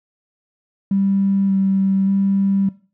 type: tone with vibrato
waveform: triangle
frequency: 194.8 Hz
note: G3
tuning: 11 cents flat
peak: -10 dBFS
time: 0.91-2.69 s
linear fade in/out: 5 ms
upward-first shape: square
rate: 0.86 Hz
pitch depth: 12 cents each way
effects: noise-tail reverb RT60 0.4 s tail -24 dB re dry + tanh soft clip ceiling -12 dBFS